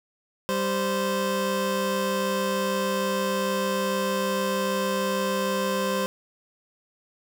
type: tone pair together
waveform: 25% pulse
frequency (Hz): 195.51 / 520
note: G3 / C5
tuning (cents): -4 / -11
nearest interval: octave + perfect fourth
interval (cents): 1693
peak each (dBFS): -24 / -22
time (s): 0.49-6.06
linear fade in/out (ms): 0
effects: none